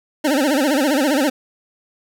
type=tone with vibrato; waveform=25% pulse; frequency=282.8 Hz; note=C#4; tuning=35 cents sharp; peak=-11 dBFS; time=0.24-1.3 s; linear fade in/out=10 ms; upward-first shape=sine; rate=15 Hz; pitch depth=170 cents each way; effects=none